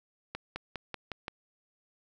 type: accelerating click train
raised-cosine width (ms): 0.3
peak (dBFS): -20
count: 6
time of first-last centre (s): 0.35-1.281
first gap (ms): 210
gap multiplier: 0.94
effects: none